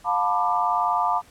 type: chord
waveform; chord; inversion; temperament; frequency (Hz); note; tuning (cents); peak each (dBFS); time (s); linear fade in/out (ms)
sine; B half-diminished seventh; second; just; 711.2 / 889 / 987.8 / 1185.3; F5 / A5 / B5 / D6; +31 / +18 / 0 / +16; -25; 0.04-1.22; 50
effects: pink hiss -53 dBFS RMS until 1.3 s + low-pass 12000 Hz 12 dB/octave